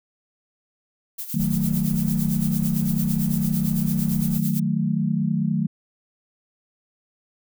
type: noise with tremolo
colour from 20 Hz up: violet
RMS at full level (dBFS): -30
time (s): 1.18-4.6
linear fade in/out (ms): 10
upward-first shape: sine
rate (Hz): 8.9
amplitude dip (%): 70
type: chord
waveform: sine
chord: D# diminished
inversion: none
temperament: equal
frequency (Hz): 155.56 / 185 / 220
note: D#3 / F#3 / A3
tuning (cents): 0 / 0 / 0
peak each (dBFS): -24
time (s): 1.34-5.67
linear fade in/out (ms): 5
type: noise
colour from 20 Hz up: brown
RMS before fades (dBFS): -38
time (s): 1.39-4.39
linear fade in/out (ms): 10
effects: none

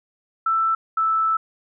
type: tone pair in turn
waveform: sine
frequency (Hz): 1327 / 1316.3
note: E6 / E6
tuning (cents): +11 / -3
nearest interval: unison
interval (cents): 14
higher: first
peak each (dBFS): -17 / -17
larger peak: neither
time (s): 0.46-0.75 / 0.97-1.37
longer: second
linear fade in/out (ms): 5
effects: none

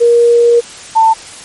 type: tone pair in turn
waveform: sine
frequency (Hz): 472.6 / 892.2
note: A#4 / A5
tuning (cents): +24 / +24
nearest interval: major seventh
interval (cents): 1100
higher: second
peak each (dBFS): -4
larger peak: neither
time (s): 0-0.61 / 0.95-1.14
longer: first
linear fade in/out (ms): 20
effects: white hiss -31 dBFS RMS until 1.44 s + MP3 48 kbps

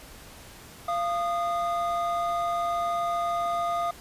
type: tone pair together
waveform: triangle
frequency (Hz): 690 / 1229.4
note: F5 / D#6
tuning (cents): -21 / -21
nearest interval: minor seventh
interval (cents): 1000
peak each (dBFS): -25 / -27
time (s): 0.88-3.91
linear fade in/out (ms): 5
effects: pink hiss -47 dBFS RMS until 4 s + resampled to 32000 Hz

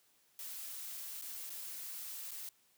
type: noise with dropouts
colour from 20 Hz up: blue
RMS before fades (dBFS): -45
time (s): 0.39-2.49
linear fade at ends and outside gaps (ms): 1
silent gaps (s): 1.214-1.221 / 1.496-1.502 / 2.309-2.315
effects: white hiss -71 dBFS RMS until 2.77 s + high-pass 60 Hz 12 dB/octave

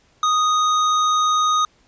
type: tone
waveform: square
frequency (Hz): 1244.5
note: D#6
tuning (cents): 0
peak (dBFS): -16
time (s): 0.23-1.65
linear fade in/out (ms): 2
effects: pink hiss -58 dBFS RMS until 1.87 s + resampled to 16000 Hz

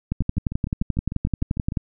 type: two click trains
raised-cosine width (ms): 5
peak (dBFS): -16 / -9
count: 11 / 20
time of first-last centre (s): 0.22-1.722 / 0.12-1.772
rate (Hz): 6.66 / 11.5
effects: none

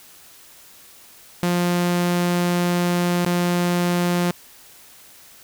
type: tone with dropouts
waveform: sawtooth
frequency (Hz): 175.8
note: F3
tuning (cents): +12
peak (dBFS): -14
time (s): 1.43-4.31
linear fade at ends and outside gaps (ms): 0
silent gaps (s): 3.248-3.263
effects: white hiss -47 dBFS RMS until 5.43 s

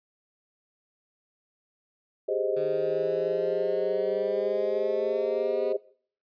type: chord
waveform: sine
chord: Ab major seventh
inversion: third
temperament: equal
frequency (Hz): 392 / 415.3 / 523.3 / 622.3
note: G4 / Ab4 / C5 / Eb5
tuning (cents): 0 / 0 / 0 / 0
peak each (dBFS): -30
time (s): 2.28-5.77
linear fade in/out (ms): 10
type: exponential sweep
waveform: 15% pulse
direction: up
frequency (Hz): 151.5 to 246.3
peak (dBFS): -34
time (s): 2.56-5.73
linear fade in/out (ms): 10
effects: noise-tail reverb RT60 0.5 s tail -20 dB re dry + resampled to 11025 Hz

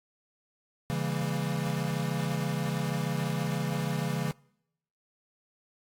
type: chord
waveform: square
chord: C# diminished seventh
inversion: none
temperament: equal with one note detuned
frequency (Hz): 138.59 / 164.81 / 199.42 / 233.1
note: C#3 / E3 / G3 / Bb3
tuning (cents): 0 / 0 / +30 / 0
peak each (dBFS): -33 / -33 / -38 / -39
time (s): 0.9-4.31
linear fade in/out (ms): 0
effects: noise-tail reverb RT60 0.8 s tail -25 dB re dry + AAC 64 kbps

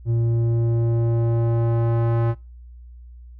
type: tone with low-pass filter sweep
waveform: square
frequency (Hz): 116.1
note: A#2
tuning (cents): -7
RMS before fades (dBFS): -20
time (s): 0.05-2.35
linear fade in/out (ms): 50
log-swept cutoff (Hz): 260 to 1200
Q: 0.88
effects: noise-tail reverb RT60 0.3 s tail -24 dB re dry + added 60 Hz sine -39 dBFS peak until 3.39 s

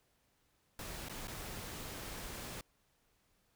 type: noise with dropouts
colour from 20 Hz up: pink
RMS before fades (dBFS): -45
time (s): 0.79-2.61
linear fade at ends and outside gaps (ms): 2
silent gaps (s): 1.086-1.095 / 1.273-1.28
effects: pink hiss -75 dBFS RMS until 3.55 s

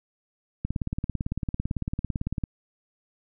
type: click train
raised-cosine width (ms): 5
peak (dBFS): -15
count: 33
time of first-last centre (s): 0.65-2.438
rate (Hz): 17.9
effects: none

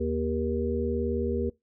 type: harmonic tone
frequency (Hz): 78.7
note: D#2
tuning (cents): +20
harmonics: 1 / 3 / 5 / 6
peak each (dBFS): -31 / -31 / -31 / -31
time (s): 0-1.5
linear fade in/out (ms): 10
effects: noise-tail reverb RT60 0.2 s tail -22 dB re dry

